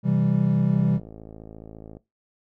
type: chord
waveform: triangle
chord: C major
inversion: none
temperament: equal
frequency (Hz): 130.81 / 164.81 / 196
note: C3 / E3 / G3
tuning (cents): 0 / 0 / 0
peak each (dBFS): -21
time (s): 0.03-1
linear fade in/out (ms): 50
type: click train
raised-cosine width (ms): 2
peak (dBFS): -28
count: 68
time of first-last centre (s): 0.74-1.969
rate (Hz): 54.5
effects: noise-tail reverb RT60 0.2 s tail -19 dB re dry